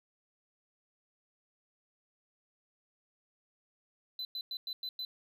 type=tone bursts; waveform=triangle; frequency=4021 Hz; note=B7; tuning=30 cents sharp; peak=-35 dBFS; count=6; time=4.19-5.05 s; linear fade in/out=2 ms; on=60 ms; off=100 ms; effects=none